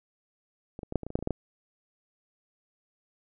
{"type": "clicks", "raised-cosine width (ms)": 2, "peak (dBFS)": [-26, -25, -21, -11, -24, -24, -26, -10, -29, -21, -14, -15], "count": 12, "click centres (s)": [0.791, 0.832, 0.924, 0.957, 1.033, 1.066, 1.104, 1.155, 1.19, 1.226, 1.274, 1.307], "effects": []}